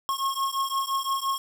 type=beating tone pair; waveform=square; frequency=1082 / 1087.8 Hz; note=C#6 / C#6; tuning=-42 / -33 cents; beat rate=5.8 Hz; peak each=-29 dBFS; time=0.09-1.38 s; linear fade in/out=0 ms; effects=9-bit